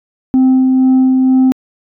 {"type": "tone with tremolo", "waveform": "sine", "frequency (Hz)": 260, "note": "C4", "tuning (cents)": -11, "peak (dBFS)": -3, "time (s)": [0.34, 1.52], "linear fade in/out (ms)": 0, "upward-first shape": "sine", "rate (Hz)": 2.1, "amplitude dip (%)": 30, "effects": ["tanh soft clip ceiling -5 dBFS"]}